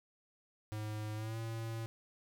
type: tone with pitch glide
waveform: square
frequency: 107.1 to 113.47 Hz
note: A2 to A#2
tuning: -46 to -46 cents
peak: -39 dBFS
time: 0.72-1.86 s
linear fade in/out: 0 ms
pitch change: +100 cents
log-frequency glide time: 1.15-1.38 s
effects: 13-bit